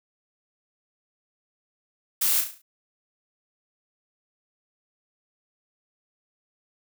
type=noise with echo; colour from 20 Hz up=blue; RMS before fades=-23 dBFS; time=2.21-2.41 s; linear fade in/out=10 ms; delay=35 ms; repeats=6; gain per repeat=-6 dB; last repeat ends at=2.62 s; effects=none